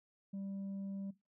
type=tone; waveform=sine; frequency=196 Hz; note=G3; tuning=in tune; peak=-37 dBFS; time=0.33-1.11 s; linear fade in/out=10 ms; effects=noise-tail reverb RT60 0.2 s tail -18 dB re dry + tanh soft clip ceiling -39 dBFS